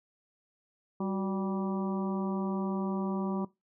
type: harmonic tone with a mistuned harmonic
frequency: 194.5 Hz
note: G3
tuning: 13 cents flat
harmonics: 1 / 2 / 3 / 4 / 5 / 6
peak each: -31 / -36 / -43 / -44 / -42 / -45 dBFS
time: 1-3.45 s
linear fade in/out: 5 ms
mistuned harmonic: 2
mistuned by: -83 cents
effects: noise-tail reverb RT60 0.2 s tail -20 dB re dry